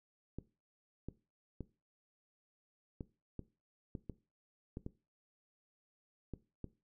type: clicks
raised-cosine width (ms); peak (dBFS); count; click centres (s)
3; -29; 11; 0.386 / 1.086 / 1.607 / 3.008 / 3.393 / 3.952 / 4.097 / 4.771 / 4.864 / 6.337 / 6.643
effects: noise-tail reverb RT60 0.3 s tail -18 dB re dry